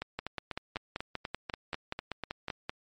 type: two click trains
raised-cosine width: 0.3 ms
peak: -18 / -19 dBFS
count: 14 / 11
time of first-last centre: 0.19-2.695 / 0.02-2.483 s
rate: 5.19 / 4.06 Hz
effects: MP3 48 kbps